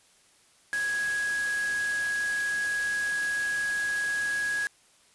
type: tone in noise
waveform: sine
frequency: 1661.2 Hz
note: G#6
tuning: in tune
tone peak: -26 dBFS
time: 0.73-4.67 s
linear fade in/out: 0 ms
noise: white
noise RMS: -38 dBFS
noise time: 0.73-4.67 s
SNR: +9 dB
effects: white hiss -61 dBFS RMS until 5.14 s + resampled to 24000 Hz